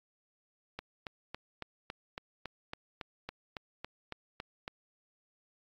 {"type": "click train", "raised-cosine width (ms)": 0.3, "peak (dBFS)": -23, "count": 15, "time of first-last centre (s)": [0.79, 4.679], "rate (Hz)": 3.6, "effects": ["AAC 64 kbps"]}